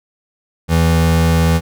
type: tone pair together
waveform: square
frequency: 82.21 / 164.81 Hz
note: E2 / E3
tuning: -4 / 0 cents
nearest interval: octave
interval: 1204 cents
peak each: -14 dBFS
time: 0.68-1.61 s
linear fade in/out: 50 ms
effects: none